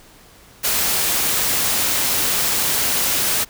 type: noise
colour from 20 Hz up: white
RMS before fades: -19 dBFS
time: 0.63-3.45 s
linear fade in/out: 20 ms
effects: pink hiss -47 dBFS RMS until 3.49 s